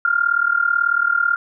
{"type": "tone with amplitude modulation", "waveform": "sine", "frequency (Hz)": 1400, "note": "F6", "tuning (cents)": 4, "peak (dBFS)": -11, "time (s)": [0.05, 1.36], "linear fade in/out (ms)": 2, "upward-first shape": "sine", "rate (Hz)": 38.2, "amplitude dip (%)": 85, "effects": []}